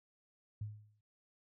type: tone with exponential decay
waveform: sine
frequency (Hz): 105.7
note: G#2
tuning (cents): +31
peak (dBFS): -36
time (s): 0.61-1.01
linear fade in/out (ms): 5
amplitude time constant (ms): 85
effects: none